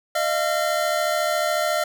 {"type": "tone cluster", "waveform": "square", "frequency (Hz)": [614, 688, 1368], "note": ["D#5", "F5", "F6"], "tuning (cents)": [-23, -26, -36], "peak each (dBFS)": [-24, -26, -27], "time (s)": [0.15, 1.84], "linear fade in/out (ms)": 5, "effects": []}